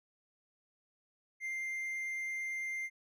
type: tone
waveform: triangle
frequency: 2097 Hz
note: C7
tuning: 3 cents sharp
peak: -34 dBFS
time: 1.4-2.9 s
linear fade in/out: 50 ms
effects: none